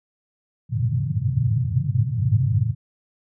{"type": "band-pass noise", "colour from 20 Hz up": "pink", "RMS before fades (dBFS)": -21, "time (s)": [0.69, 2.75], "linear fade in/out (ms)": 50, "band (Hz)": [100, 140], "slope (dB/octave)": 48, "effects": []}